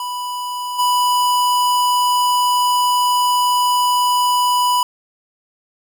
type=tone with level steps; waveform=square; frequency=987.8 Hz; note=B5; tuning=in tune; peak=-23 / -14 dBFS; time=0-4.83 s; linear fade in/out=2 ms; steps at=0.78 s; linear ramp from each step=20 ms; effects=none